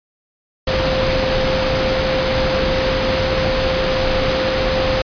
sine tone in noise, 523 Hz, C5, 1 cent flat, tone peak -18 dBFS, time 0.67-5.02 s, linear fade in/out 5 ms, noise pink, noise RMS -19 dBFS, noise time 0.67-5.02 s, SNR -2 dB, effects resampled to 11025 Hz

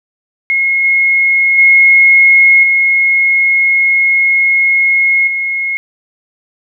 sine tone with level steps, 2162 Hz, C#7, 44 cents flat, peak -9 / -7 / -3 / -7 / -13 dBFS, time 0.5-5.77 s, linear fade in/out 0 ms, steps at 0.84 / 1.58 / 2.63 / 5.27 s, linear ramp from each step 5 ms, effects none

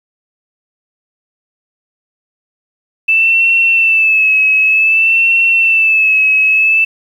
sine tone with vibrato, 2637 Hz, E7, in tune, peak -7 dBFS, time 3.08-6.85 s, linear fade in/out 10 ms, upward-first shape sine, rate 0.54 Hz, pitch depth 49 cents each way, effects 7-bit

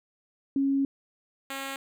sine / 5% pulse tone pair in turn, 274.6 / 271.9 Hz, C#4 / C#4, -16 / -33 cents, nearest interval unison, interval 17 cents, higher first, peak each -22 dBFS, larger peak neither, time 0.56-0.85 / 1.5-1.76 s, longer first, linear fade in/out 2 ms, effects none

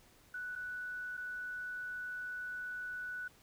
sine tone with dropouts, 1482 Hz, F#6, 2 cents sharp, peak -39 dBFS, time 0.34-3.28 s, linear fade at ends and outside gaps 5 ms, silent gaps 0.554-0.559 / 1.17-1.175 s, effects pink hiss -64 dBFS RMS until 3.42 s

